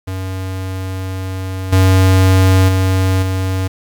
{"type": "tone with level steps", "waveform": "square", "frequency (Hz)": 94.2, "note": "F#2", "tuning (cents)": 32, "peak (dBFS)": [-21, -8, -12, -16], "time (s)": [0.07, 3.68], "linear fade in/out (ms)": 10, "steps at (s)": [1.72, 2.68, 3.22], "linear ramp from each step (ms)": 10, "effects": ["7-bit"]}